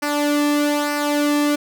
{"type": "tone with flanger", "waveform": "sawtooth", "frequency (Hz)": 292.9, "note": "D4", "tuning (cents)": -5, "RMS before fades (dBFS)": -19, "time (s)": [0.02, 1.56], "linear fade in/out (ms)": 10, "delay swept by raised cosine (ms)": [0.28, 1.38], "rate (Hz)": 1.1, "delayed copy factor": -0.6, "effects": []}